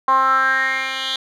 10% pulse tone with band-pass filter sweep, 264.7 Hz, C4, 20 cents sharp, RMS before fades -18 dBFS, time 0.08-1.16 s, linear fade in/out 2 ms, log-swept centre 1000 to 3400 Hz, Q 5.9, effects none

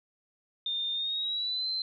sine tone with pitch glide, 3625 to 4092 Hz, A#7 to C8, -49 to -39 cents, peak -29 dBFS, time 0.66-1.82 s, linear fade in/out 2 ms, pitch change +210 cents, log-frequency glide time 0.93-1.68 s, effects none

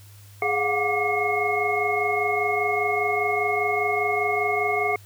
sine tone cluster, 417.2 / 709 / 734 / 1170 / 2164 Hz, G#4 / F5 / F#5 / D6 / C#7, +8 / +26 / -14 / -7 / -42 cents, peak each -26 / -28 / -28 / -30 / -25 dBFS, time 0.42-4.96 s, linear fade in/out 2 ms, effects added 101 Hz sine -45 dBFS peak until 5.05 s + white hiss -53 dBFS RMS until 5.05 s

